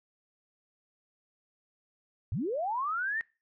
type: linear sweep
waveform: sine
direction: up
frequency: 75.8 to 1864.7 Hz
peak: -29 dBFS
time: 2.32-3.21 s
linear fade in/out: 0 ms
effects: noise-tail reverb RT60 0.3 s tail -23 dB re dry